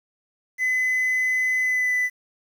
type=tone with pitch glide; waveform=triangle; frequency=2020 to 1995.6 Hz; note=B6 to B6; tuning=+39 to +17 cents; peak=-17 dBFS; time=0.58-2.1 s; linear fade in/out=50 ms; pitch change=-22 cents; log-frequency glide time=1.6-1.94 s; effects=tanh soft clip ceiling -14 dBFS + 8-bit